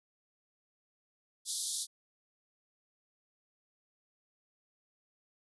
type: band-pass noise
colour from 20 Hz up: white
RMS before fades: -37 dBFS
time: 1.45-1.87 s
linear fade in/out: 50 ms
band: 3400 to 11000 Hz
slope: 96 dB/octave
effects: none